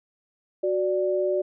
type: tone pair together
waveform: sine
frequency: 370 / 587.3 Hz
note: F#4 / D5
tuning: 0 / 0 cents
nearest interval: minor sixth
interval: 800 cents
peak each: -24 dBFS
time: 0.63-1.42 s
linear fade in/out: 10 ms
effects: none